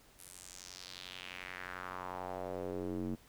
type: tone with band-pass filter sweep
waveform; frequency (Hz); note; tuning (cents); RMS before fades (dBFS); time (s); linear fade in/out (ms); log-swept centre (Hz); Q
square; 45.67; F#1; -22; -43; 0.18-3.16; 20; 11000 to 250; 2.5
effects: pink hiss -63 dBFS RMS until 3.28 s